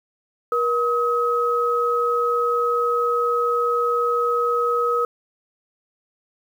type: tone pair together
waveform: sine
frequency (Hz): 477.2 / 1273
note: A#4 / D#6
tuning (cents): +41 / +39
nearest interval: octave + perfect fourth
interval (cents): 1698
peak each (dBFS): -21 / -20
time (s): 0.52-5.05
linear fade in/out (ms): 2
effects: 8-bit